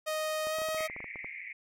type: tone with pitch glide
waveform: sawtooth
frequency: 622.3 to 631 Hz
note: D#5 to D#5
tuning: 0 to +24 cents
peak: -27 dBFS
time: 0.06-0.88 s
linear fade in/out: 20 ms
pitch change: +24 cents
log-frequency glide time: 0.49-0.55 s
type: clicks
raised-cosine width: 1 ms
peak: -31 dBFS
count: 12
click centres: 0.47 / 0.586 / 0.618 / 0.687 / 0.746 / 0.807 / 0.899 / 0.964 / 1.004 / 1.043 / 1.158 / 1.245 s
type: band-pass noise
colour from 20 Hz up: pink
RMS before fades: -43 dBFS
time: 0.77-1.53 s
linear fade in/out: 5 ms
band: 2000 to 2300 Hz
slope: 96 dB/octave
effects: none